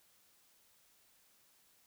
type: silence
effects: white hiss -69 dBFS RMS until 1.86 s